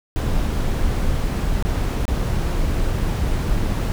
brown noise with dropouts, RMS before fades -20 dBFS, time 0.16-3.92 s, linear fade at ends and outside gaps 0 ms, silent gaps 1.625-1.65 / 2.053-2.08 s, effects none

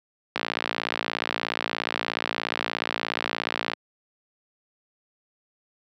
click train, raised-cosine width 0.3 ms, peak -8 dBFS, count 193, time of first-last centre 0.36-3.734 s, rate 56.9 Hz, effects high-pass 200 Hz 12 dB/octave

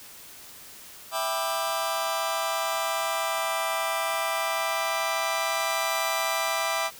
sawtooth chord, E minor seventh, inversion none, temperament just, 659.3 / 791.1 / 988.9 / 1186.7 Hz, E5 / G5 / B5 / D6, 0 / +16 / +2 / +18 cents, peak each -26 / -29 / -29 / -27 dBFS, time 1.11-6.91 s, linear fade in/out 50 ms, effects white hiss -46 dBFS RMS until 6.99 s

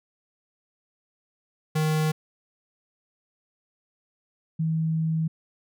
square / sine tone pair in turn, 155.56 / 160.49 Hz, D#3 / E3, 0 / -46 cents, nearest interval minor second, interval 54 cents, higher second, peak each -22 dBFS, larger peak neither, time 1.75-2.12 / 4.59-5.28 s, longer second, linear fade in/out 10 ms, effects none

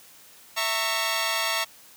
10% pulse chord, A# diminished, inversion second, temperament equal with one note detuned, 659.3 / 913.7 / 1108.7 Hz, E5 / A#5 / C#6, 0 / -35 / 0 cents, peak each -20 dBFS, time 0.56-1.65 s, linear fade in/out 20 ms, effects white hiss -51 dBFS RMS until 1.96 s + high-pass 80 Hz 12 dB/octave

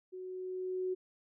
sine tone with level ramp, 370 Hz, F#4, in tune, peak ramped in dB -42 to -31 dBFS, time 0.12-0.95 s, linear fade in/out 20 ms, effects none

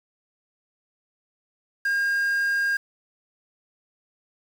triangle tone with quantisation, 1614 Hz, G#6, 50 cents flat, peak -19 dBFS, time 1.85-2.77 s, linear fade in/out 5 ms, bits 7, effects none

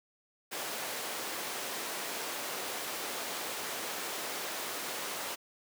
pink high-pass noise, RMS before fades -38 dBFS, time 0.51-5.36 s, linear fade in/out 20 ms, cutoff 420 Hz, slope 12 dB/octave, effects none

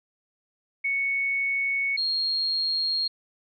sine tone pair in turn, 2217 / 4253 Hz, C#7 / C8, 0 / +27 cents, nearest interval major seventh, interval 1127 cents, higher second, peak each -23 dBFS, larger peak neither, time 0.84-1.97 / 1.97-3.08 s, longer first, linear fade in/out 10 ms, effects none

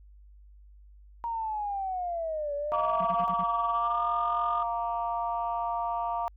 sine linear two-way sweep, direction down then up, 942 to 570 to 714 Hz, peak -29 dBFS, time 1.24-3.28 s, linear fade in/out 0 ms, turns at 2.54 s
sine chord, Bb major, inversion second, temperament equal with one note detuned, 698.5 / 932.3 / 1167.9 Hz, F5 / Bb5 / D6, 0 / 0 / -10 cents, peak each -31 / -31 / -35 dBFS, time 2.72-6.28 s, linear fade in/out 0 ms
sine tone with pitch glide, 1148 to 1211.4 Hz, D6 to D#6, -40 to -47 cents, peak -27 dBFS, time 2.73-4.63 s, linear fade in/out 5 ms, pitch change +93 cents, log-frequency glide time 3.72-4 s
triangle tone bursts, 181.7 Hz, F#3, 31 cents flat, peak -33 dBFS, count 5, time 3-3.438 s, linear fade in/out 5 ms, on 50 ms, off 47 ms
effects tanh soft clip ceiling -18 dBFS + added 50 Hz sine -50 dBFS peak until 6.36 s

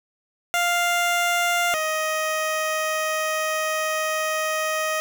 15% pulse tone pair in turn, 698.5 / 626.4 Hz, F5 / D#5, 0 / +11 cents, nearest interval major second, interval 189 cents, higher first, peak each -13 / -16 dBFS, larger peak first, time 0.54-1.74 / 1.74-5 s, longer second, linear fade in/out 0 ms, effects none

